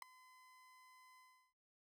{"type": "tone with ADSR envelope", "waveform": "30% pulse", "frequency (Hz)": 1020, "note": "C6", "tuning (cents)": -44, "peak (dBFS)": -37, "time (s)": [0.02, 1.54], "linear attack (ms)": 3, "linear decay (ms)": 4, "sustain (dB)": -23, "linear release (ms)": 360, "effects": []}